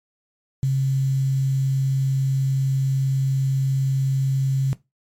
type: tone with quantisation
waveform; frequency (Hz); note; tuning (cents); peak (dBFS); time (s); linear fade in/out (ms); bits
sine; 134.6; C3; +49; -17; 0.63-4.73; 0; 7
effects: noise-tail reverb RT60 0.2 s tail -17 dB re dry + MP3 64 kbps